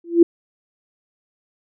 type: tone with exponential growth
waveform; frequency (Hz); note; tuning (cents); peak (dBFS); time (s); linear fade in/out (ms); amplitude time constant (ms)
sine; 340; F4; -46; -3; 0.04-0.23; 5; 40
effects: none